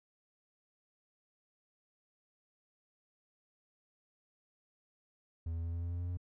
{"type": "tone with pitch steps", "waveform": "triangle", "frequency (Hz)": [82.41, 83.27, 84.14, 85.02, 85.91, 86.81, 87.71, 88.63], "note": ["E2", "E2", "E2", "F2", "F2", "F2", "F2", "F2"], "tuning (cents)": [0, 18, 36, -46, -28, -10, 8, 26], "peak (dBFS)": -33, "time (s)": [5.46, 6.172], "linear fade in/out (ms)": 5, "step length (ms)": 89, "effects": []}